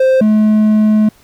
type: tone pair in turn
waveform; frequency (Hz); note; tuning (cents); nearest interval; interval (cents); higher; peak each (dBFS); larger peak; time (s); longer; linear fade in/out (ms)
triangle; 523.3 / 214.3; C5 / A3; 0 / -45; octave + minor third; 1545; first; -5; neither; 0-0.21 / 0.21-1.09; second; 5
effects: pink hiss -48 dBFS RMS until 1.23 s